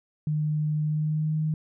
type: tone with pitch glide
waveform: sine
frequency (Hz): 152.1 to 155.39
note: D#3 to D#3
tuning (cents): -39 to -2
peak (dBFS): -23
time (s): 0.27-1.54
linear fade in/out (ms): 2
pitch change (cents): +37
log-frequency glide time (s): 0.82-1.36
effects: none